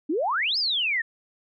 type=exponential two-way sweep; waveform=sine; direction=up then down; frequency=277.2 to 5274 to 1770 Hz; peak=-22 dBFS; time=0.09-1.02 s; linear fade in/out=10 ms; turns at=0.58 s; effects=none